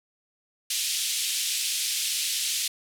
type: band-pass noise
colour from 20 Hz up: pink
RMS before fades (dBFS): -28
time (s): 0.7-2.68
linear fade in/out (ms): 5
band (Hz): 2900 to 12000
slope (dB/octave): 24
effects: none